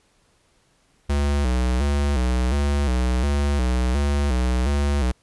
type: tone with vibrato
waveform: square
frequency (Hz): 66.8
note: C2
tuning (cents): +36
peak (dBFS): -19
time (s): 1.09-5.12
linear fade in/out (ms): 10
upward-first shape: square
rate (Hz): 1.4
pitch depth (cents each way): 120
effects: pink hiss -62 dBFS RMS until 5.22 s + resampled to 24000 Hz